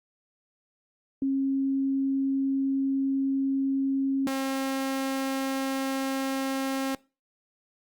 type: tone pair in turn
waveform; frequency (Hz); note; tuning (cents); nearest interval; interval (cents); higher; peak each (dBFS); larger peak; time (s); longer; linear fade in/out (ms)
sine / sawtooth; 271 / 268.4; C#4 / C4; -39 / +44; unison; 17; first; -23 / -23; neither; 1.22-4.27 / 4.27-6.95; first; 2
effects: noise-tail reverb RT60 0.3 s tail -22 dB re dry + Opus 32 kbps